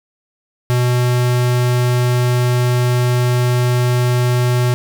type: tone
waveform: square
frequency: 123.47 Hz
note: B2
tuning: in tune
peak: -13 dBFS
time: 0.7-4.74 s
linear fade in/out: 0 ms
effects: none